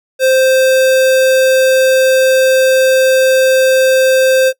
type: tone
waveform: square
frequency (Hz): 523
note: C5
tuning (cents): -1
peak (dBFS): -8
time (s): 0.19-4.53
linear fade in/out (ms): 50
effects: noise-tail reverb RT60 0.1 s tail -20 dB re dry